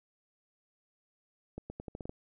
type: accelerating click train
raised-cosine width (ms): 2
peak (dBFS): -27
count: 8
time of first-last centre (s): 1.58-2.094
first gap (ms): 120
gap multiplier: 0.83
effects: none